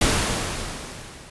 pink noise with level ramp, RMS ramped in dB -18 to -44 dBFS, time 0.01-1.3 s, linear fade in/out 5 ms, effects resampled to 24000 Hz

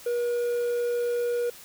triangle tone, 480.1 Hz, B4, 49 cents flat, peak -22 dBFS, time 0.06-1.5 s, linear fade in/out 5 ms, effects white hiss -47 dBFS RMS until 1.64 s

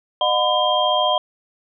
sine tone cluster, 611 / 725 / 1009 / 3204 Hz, D#5 / F#5 / B5 / G7, -32 / -35 / +37 / +37 cents, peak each -21 dBFS, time 0.21-1.18 s, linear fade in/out 2 ms, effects none

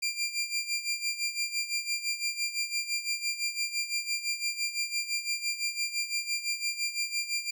20% pulse tone with tremolo, 2382 Hz, D7, 24 cents sharp, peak -22 dBFS, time 0.02-7.51 s, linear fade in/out 10 ms, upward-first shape sine, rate 5.9 Hz, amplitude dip 75%, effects none

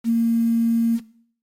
sine tone with quantisation, 230.4 Hz, A#3, 20 cents flat, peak -15 dBFS, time 0.04-1 s, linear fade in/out 50 ms, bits 7, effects noise-tail reverb RT60 0.6 s tail -18 dB re dry + AAC 48 kbps

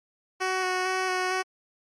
10% pulse tone with vibrato, 371.3 Hz, F#4, 6 cents sharp, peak -17 dBFS, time 0.4-1.43 s, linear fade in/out 20 ms, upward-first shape square, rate 2.2 Hz, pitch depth 13 cents each way, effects low-pass 7000 Hz 12 dB/octave + Opus 48 kbps

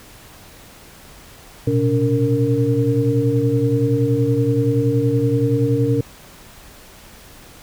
sine tone cluster, 116.7 / 127.3 / 285.3 / 461.5 Hz, A#2 / C3 / C#4 / A#4, +2 / -47 / +50 / -17 cents, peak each -20 dBFS, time 1.67-6.01 s, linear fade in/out 5 ms, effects pink hiss -43 dBFS RMS until 7.62 s

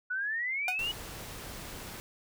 sine exponential sweep, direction up, 1458 to 2960 Hz, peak -30 dBFS, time 0.1-0.92 s, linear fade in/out 10 ms
sawtooth tone with exponential decay, 740 Hz, F#5, in tune, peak -24 dBFS, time 0.68-0.8 s, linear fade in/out 2 ms, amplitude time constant 25 ms
pink noise, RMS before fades -43 dBFS, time 0.79-2 s, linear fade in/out 0 ms
effects none

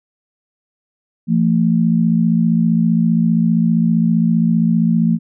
sine tone pair together, 170.2 / 225.4 Hz, F3 / A3, -44 / +42 cents, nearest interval perfect fourth, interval 486 cents, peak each -14 dBFS, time 1.27-5.19 s, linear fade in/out 50 ms, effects none

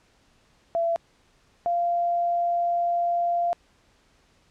sine tone pair in turn, 673 / 692.7 Hz, E5 / F5, +36 / -14 cents, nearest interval unison, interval 50 cents, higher second, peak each -21 dBFS, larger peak neither, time 0.75-0.96 / 1.66-3.53 s, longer second, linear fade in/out 0 ms, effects pink hiss -62 dBFS RMS until 4.5 s + low-pass 7000 Hz 12 dB/octave

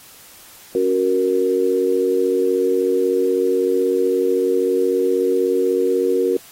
sine chord, F# major, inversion second, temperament equal, 277.2 / 370 / 466.2 Hz, C#4 / F#4 / A#4, 0 / 0 / 0 cents, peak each -24 / -18 / -18 dBFS, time 0.75-6.37 s, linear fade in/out 2 ms, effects white hiss -44 dBFS RMS until 6.51 s + AAC 48 kbps

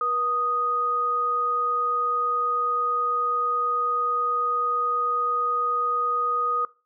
sine tone pair together, 482.6 / 1243 Hz, B4 / D#6, -40 / -2 cents, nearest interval octave + major third, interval 1638 cents, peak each -33 / -22 dBFS, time 0.01-6.65 s, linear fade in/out 2 ms, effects noise-tail reverb RT60 0.3 s tail -19 dB re dry

